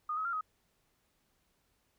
sine tone with pitch steps, 1228 / 1275 / 1383 / 1262 Hz, D#6 / D#6 / F6 / D#6, -23 / +42 / -17 / +24 cents, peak -32 dBFS, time 0.09-0.41 s, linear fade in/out 5 ms, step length 80 ms, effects pink hiss -75 dBFS RMS until 1.98 s

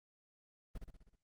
brown noise with echo, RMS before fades -42 dBFS, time 0.75-0.78 s, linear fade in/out 5 ms, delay 63 ms, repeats 6, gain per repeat -4 dB, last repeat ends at 1.158 s, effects Opus 24 kbps

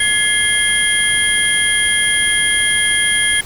sine tone cluster, 1687 / 2100 / 3237 / 9700 Hz, G#6 / C7 / G#7 / D#9, +27 / +6 / -45 / -45 cents, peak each -18 dBFS, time 0-3.41 s, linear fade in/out 5 ms, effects pink hiss -33 dBFS RMS until 3.45 s

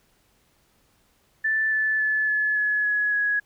sine tone with pitch steps, 1760 / 1744.8 / 1729.8 / 1714.8 / 1700 / 1685.4 / 1670.8 Hz, A6 / A6 / A6 / A6 / G#6 / G#6 / G#6, 0 / -15 / -30 / -45 / +40 / +25 / +10 cents, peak -20 dBFS, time 1.44-3.4 s, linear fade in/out 10 ms, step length 280 ms, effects pink hiss -64 dBFS RMS until 3.45 s

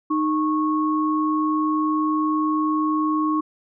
sine tone pair together, 308.7 / 1100 Hz, D#4 / C#6, -14 / -14 cents, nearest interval octave + minor seventh, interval 2200 cents, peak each -20 / -23 dBFS, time 0.1-3.41 s, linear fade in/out 10 ms, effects none

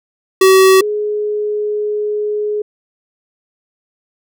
square / sine tone pair in turn, 380.1 / 419.8 Hz, F#4 / G#4, +47 / +19 cents, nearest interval major second, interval 172 cents, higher second, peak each -6 / -15 dBFS, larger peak first, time 0.41-0.81 / 0.81-2.62 s, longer second, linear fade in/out 5 ms, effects none

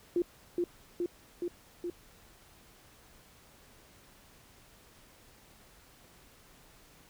sine tone with echo, 349.1 Hz, F4, 1 cent flat, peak -25 dBFS, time 0.16-0.22 s, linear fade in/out 2 ms, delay 420 ms, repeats 4, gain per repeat -2 dB, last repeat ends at 1.9 s, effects pink hiss -59 dBFS RMS until 7.09 s

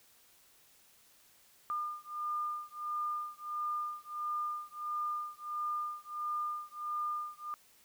sine beating tone pair, 1206 / 1207.5 Hz, D6 / D6, +46 / +48 cents, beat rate 1.5 Hz, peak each -38 / -38 dBFS, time 1.7-7.54 s, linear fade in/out 0 ms, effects white hiss -64 dBFS RMS until 7.84 s

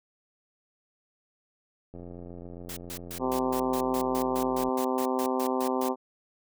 click train, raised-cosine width 2 ms, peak -30 dBFS, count 241, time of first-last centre 1.94-4.686 s, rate 87.4 Hz
white noise bursts, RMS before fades -39 dBFS, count 16, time 2.69-5.888 s, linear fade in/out 5 ms, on 78 ms, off 130 ms
harmonic tone, 129.1 Hz, C3, 23 cents flat, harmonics 2 / 3 / 4 / 5 / 6 / 7 / 8 / 9, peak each -30 / -31 / -33 / -38 / -35 / -35 / -36 / -41 dBFS, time 3.19-5.96 s, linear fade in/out 50 ms
effects none

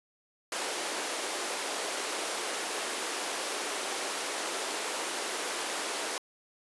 pink high-pass noise, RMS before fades -34 dBFS, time 0.52-6.18 s, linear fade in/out 2 ms, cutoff 350 Hz, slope 24 dB/octave, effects resampled to 24000 Hz

